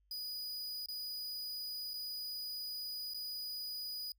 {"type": "tone with dropouts", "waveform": "45% pulse", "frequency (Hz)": 4936, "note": "D#8", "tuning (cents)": -15, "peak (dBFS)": -39, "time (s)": [0.11, 4.12], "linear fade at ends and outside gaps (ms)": 2, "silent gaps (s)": [[0.86, 0.885], [1.935, 1.939], [3.137, 3.144]], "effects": ["noise-tail reverb RT60 0.1 s tail -26 dB re dry", "added 50 Hz sine -70 dBFS peak until 4.18 s"]}